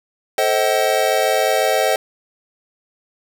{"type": "chord", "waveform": "square", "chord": "A diminished seventh", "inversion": "none", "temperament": "just", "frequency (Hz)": [440, 528, 633.6, 760.3], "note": ["A4", "C5", "Eb5", "Gb5"], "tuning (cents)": [0, 16, 31, 47], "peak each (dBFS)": [-23, -21, -20, -21], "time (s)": [0.38, 1.96], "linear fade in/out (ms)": 2, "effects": []}